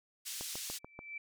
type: band-pass noise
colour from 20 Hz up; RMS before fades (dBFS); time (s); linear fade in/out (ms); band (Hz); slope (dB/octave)
white; -42; 0.25-0.79; 20; 3000 to 9700; 12
type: click train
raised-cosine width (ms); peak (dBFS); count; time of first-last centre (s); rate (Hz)
1; -30; 5; 0.41-0.991; 6.89
type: tone with exponential growth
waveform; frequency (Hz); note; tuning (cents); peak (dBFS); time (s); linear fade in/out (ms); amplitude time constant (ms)
sine; 2326; D7; -17; -38; 0.67-1.18; 5; 110
effects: none